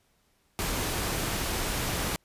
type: noise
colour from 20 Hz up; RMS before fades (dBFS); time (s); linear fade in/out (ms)
pink; -30; 0.59-2.16; 0
effects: pink hiss -69 dBFS RMS until 2.24 s + resampled to 32000 Hz